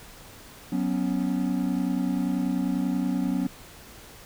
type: chord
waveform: triangle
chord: F# suspended fourth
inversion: none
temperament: equal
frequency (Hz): 185 / 246.9 / 277.2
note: F#3 / B3 / C#4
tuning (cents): 0 / 0 / 0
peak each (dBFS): -26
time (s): 0.72-3.47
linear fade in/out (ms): 5
effects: pink hiss -47 dBFS RMS until 4.25 s